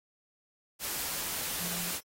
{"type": "tone in noise", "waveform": "sine", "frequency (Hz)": 174.61, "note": "F3", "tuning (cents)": 0, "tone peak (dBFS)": -43, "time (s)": [1.58, 1.93], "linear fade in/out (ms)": 50, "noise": "white", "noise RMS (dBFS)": -35, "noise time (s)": [0.79, 2.01], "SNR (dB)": -11, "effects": ["AAC 48 kbps"]}